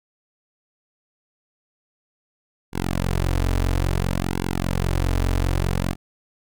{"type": "tone with flanger", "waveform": "sawtooth", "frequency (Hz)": 45, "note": "F#1", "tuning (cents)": -47, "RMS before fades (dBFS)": -22, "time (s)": [2.72, 5.96], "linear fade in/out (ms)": 50, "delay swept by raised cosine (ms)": [1.6, 5.6], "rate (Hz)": 0.59, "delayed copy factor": -1, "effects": []}